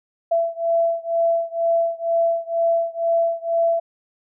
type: beating tone pair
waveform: sine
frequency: 669 / 671.1 Hz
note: E5 / E5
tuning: +25 / +31 cents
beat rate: 2.1 Hz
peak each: -20 / -21 dBFS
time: 0.31-3.8 s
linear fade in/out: 10 ms
effects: none